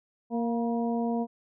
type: harmonic tone with a mistuned harmonic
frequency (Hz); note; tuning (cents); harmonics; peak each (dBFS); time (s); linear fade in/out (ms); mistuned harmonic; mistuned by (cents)
233.1; A#3; 0; 1 / 2 / 3 / 4; -27 / -33 / -34 / -40; 0.3-1.27; 50; 4; +40
effects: none